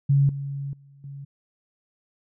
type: tone with level steps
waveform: sine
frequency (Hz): 139.6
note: C#3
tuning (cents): +13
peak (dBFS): -15 / -28 / -48 / -35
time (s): 0.09-1.25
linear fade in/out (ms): 10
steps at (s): 0.29 / 0.73 / 1.04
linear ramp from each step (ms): 2
effects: none